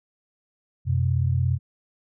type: tone pair together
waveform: sine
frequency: 90.51 / 128 Hz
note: F#2 / C3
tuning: -38 / -38 cents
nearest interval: tritone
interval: 600 cents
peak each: -22 dBFS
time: 0.85-1.59 s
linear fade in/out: 50 ms
effects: none